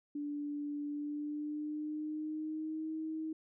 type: tone with pitch glide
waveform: sine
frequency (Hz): 291.6 to 316.2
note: D4 to D#4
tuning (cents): -12 to +28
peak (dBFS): -36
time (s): 0.15-3.33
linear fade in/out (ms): 5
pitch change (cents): +140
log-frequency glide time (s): 0.87-2.91
effects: none